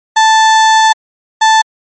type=tone pair in turn; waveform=35% pulse; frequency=880 / 880 Hz; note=A5 / A5; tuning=0 / 0 cents; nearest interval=unison; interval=0 cents; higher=neither; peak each=-3 dBFS; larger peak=neither; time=0.16-0.93 / 1.41-1.62 s; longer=first; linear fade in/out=10 ms; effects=MP3 32 kbps